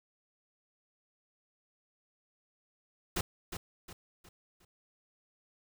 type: noise with echo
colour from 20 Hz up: pink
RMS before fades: -32 dBFS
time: 3.16-3.21 s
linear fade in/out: 5 ms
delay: 360 ms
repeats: 4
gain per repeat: -8 dB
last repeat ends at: 4.65 s
effects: none